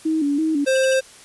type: tone with vibrato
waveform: sine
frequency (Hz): 301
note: D4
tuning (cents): +43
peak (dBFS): -17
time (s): 0.05-0.65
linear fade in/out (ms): 10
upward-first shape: square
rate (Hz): 3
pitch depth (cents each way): 90
type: tone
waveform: square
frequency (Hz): 527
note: C5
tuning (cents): +12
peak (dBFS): -16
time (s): 0.66-1.01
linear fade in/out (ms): 20
type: tone bursts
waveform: 15% pulse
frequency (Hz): 2908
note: F#7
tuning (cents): -31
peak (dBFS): -22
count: 3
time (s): 0.75-0.937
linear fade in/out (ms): 5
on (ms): 23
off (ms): 59
effects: white hiss -45 dBFS RMS until 1.24 s + resampled to 24000 Hz